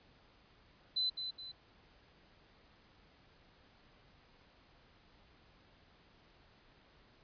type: tone with echo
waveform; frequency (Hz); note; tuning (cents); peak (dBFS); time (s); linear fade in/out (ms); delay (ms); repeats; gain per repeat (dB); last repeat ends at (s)
sine; 4027; B7; +33; -31; 0.96-1.1; 10; 210; 2; -7; 1.52
effects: pink hiss -65 dBFS RMS until 7.23 s + resampled to 11025 Hz